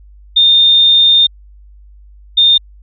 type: tone bursts at uneven times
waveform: sine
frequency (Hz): 3635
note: A#7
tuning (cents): -44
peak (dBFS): -5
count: 2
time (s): 0.36-1.27 / 2.37-2.58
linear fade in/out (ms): 10
effects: added 50 Hz sine -37 dBFS peak until 2.82 s